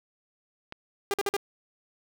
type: click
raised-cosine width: 0.3 ms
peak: -22 dBFS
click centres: 0.724 s
type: tone bursts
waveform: sawtooth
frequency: 401.4 Hz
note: G4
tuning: 41 cents sharp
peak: -21 dBFS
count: 4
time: 1.11-1.366 s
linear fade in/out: 0 ms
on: 28 ms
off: 48 ms
effects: none